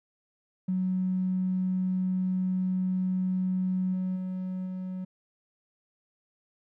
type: tone with level steps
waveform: triangle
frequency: 185.3 Hz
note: F#3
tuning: 3 cents sharp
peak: -21 / -24 / -28 / -30 dBFS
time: 0.68-5.05 s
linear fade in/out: 10 ms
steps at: 3.93 / 4.15 / 4.65 s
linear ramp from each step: 20 ms
effects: tanh soft clip ceiling -23 dBFS